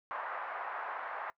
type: band-pass noise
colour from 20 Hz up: pink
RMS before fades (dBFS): -40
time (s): 0.11-1.3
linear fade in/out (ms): 0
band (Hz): 730 to 1600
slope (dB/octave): 24
effects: noise-tail reverb RT60 0.1 s tail -20 dB re dry